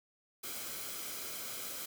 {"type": "noise with comb filter", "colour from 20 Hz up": "white", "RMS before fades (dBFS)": -42, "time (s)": [0.43, 1.86], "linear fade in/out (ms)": 10, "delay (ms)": 1.1, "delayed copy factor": -0.5, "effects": []}